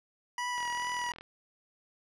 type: tone with vibrato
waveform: 25% pulse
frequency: 974 Hz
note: B5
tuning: 24 cents flat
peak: -28 dBFS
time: 0.38-1.12 s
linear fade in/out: 2 ms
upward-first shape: triangle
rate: 2.4 Hz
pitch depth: 19 cents each way
type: click train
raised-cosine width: 0.3 ms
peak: -29 dBFS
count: 27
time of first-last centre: 0.58-1.21 s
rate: 41.3 Hz
effects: low-pass 8000 Hz 12 dB/octave